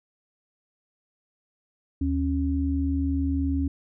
sine tone pair together, 76.92 / 274.1 Hz, D#2 / C#4, -19 / -19 cents, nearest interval octave + minor seventh, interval 2200 cents, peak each -25 / -25 dBFS, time 2.01-3.68 s, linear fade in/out 5 ms, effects none

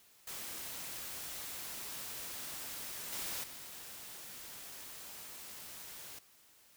white noise with level steps, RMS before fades -44 / -40 / -49 dBFS, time 0.27-6.19 s, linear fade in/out 5 ms, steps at 3.12 / 3.43 s, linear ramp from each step 10 ms, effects white hiss -64 dBFS RMS until 6.76 s

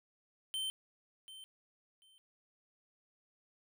square tone with echo, 3100 Hz, G7, 20 cents flat, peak -36 dBFS, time 0.54-0.7 s, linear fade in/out 0 ms, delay 740 ms, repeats 2, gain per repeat -14 dB, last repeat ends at 2.18 s, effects none

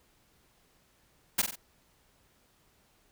white noise with echo, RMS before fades -25 dBFS, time 1.38-1.42 s, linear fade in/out 10 ms, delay 46 ms, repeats 3, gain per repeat -6 dB, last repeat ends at 1.558 s, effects pink hiss -67 dBFS RMS until 3.11 s

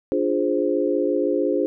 sine chord, D half-diminished seventh, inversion none, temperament equal, 293.7 / 349.2 / 415.3 / 523.3 Hz, D4 / F4 / Ab4 / C5, 0 / 0 / 0 / 0 cents, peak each -24 dBFS, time 0.12-1.66 s, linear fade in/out 0 ms, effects none

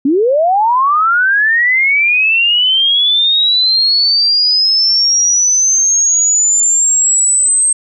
sine linear sweep, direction up, 256.7 to 8372 Hz, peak -8 dBFS, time 0.05-7.73 s, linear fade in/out 5 ms, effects none

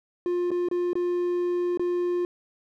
triangle tone with dropouts, 353.3 Hz, F4, 20 cents sharp, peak -21 dBFS, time 0.26-2.25 s, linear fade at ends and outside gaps 1 ms, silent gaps 0.506-0.515 / 0.686-0.713 / 0.932-0.954 / 1.774-1.795 s, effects none

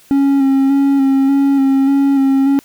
triangle tone with vibrato, 273.7 Hz, C#4, 22 cents flat, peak -7 dBFS, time 0.11-2.59 s, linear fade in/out 0 ms, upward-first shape square, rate 1.7 Hz, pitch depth 21 cents each way, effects white hiss -47 dBFS RMS until 2.64 s

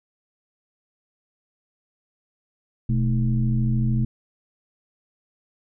sine tone with frequency modulation, 123.47 Hz, B2, in tune, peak -18 dBFS, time 2.89-4.05 s, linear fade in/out 5 ms, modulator 93.4 Hz, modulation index 0.98, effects none

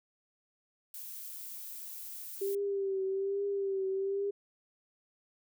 violet noise, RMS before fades -44 dBFS, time 0.94-2.55 s, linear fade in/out 2 ms
sine tone with vibrato, 392 Hz, G4, in tune, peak -30 dBFS, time 2.41-4.31 s, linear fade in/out 10 ms, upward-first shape triangle, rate 1.2 Hz, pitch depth 50 cents each way
effects none

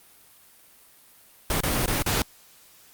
pink noise with dropouts, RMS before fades -24 dBFS, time 1.5-2.22 s, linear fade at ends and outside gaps 2 ms, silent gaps 1.606-1.634 / 1.86-1.878 / 2.024-2.062 s, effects white hiss -54 dBFS RMS until 2.93 s + Opus 32 kbps

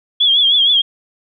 sine tone with vibrato, 3322 Hz, G#7, in tune, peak -9 dBFS, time 0.2-0.82 s, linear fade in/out 10 ms, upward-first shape triangle, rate 6.4 Hz, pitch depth 94 cents each way, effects none

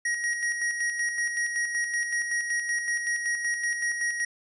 square tone with tremolo, 1893 Hz, A#6, 26 cents sharp, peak -25 dBFS, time 0.05-4.25 s, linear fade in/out 5 ms, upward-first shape square, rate 5.3 Hz, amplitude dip 45%, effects resampled to 24000 Hz

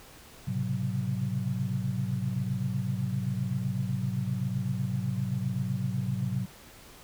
sine tone cluster, 107.7 / 128.7 / 136.5 / 186.2 Hz, A2 / C3 / C#3 / F#3, -37 / -28 / -26 / +11 cents, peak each -34 / -31 / -36 / -33 dBFS, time 0.47-6.46 s, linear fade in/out 10 ms, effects pink hiss -51 dBFS RMS until 7.03 s

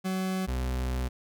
40% pulse tone pair in turn, 187.8 / 63.22 Hz, F#3 / B1, +26 / +41 cents, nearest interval octave + perfect fifth, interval 1885 cents, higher first, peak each -27 dBFS, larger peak neither, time 0.04-0.47 / 0.47-1.09 s, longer second, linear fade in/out 20 ms, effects none

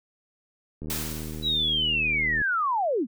click train, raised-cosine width 3 ms, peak -24 dBFS, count 125, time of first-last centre 0.82-2.416 s, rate 77.7 Hz
white noise with exponential decay, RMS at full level -29 dBFS, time 0.9-1.96 s, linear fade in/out 1 ms, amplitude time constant 230 ms
sine linear sweep, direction down, 3951 to 196 Hz, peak -22 dBFS, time 1.42-3.07 s, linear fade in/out 50 ms
effects none

